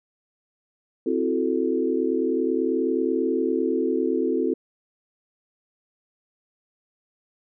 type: chord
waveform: sine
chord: F# half-diminished seventh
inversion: second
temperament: equal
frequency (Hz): 261.6 / 329.6 / 370 / 440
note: C4 / E4 / F#4 / A4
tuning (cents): 0 / 0 / 0 / 0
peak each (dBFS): -26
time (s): 1.06-4.54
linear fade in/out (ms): 5
effects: none